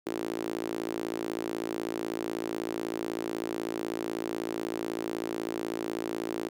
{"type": "tone with high-pass filter", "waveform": "sawtooth", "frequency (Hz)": 56.1, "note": "A1", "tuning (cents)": 34, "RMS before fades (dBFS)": -34, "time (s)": [0.06, 6.49], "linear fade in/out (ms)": 10, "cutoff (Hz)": 340, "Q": 3.7, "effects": []}